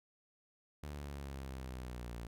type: linear sweep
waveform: sawtooth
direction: down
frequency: 74 to 57.5 Hz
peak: -39 dBFS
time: 0.83-2.27 s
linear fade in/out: 5 ms
effects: none